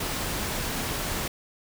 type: noise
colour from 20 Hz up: pink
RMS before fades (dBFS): -30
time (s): 0-1.28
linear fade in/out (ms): 5
effects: none